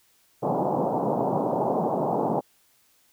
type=band-pass noise; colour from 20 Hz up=white; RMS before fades=-25 dBFS; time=0.42-2.41 s; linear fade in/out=20 ms; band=130 to 910 Hz; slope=48 dB/octave; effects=white hiss -63 dBFS RMS until 3.12 s